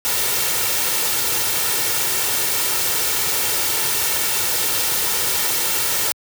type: noise with comb filter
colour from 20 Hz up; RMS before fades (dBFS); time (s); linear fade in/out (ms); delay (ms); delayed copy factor
white; -20; 0.05-6.12; 0; 2.2; +0.5
effects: high-pass 80 Hz 12 dB/octave